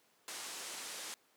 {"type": "low-pass noise", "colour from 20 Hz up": "white", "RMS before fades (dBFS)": -45, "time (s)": [0.28, 1.14], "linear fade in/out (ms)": 0, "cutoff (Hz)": 9500, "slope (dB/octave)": 24, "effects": ["pink hiss -70 dBFS RMS until 1.36 s", "high-pass 300 Hz 12 dB/octave"]}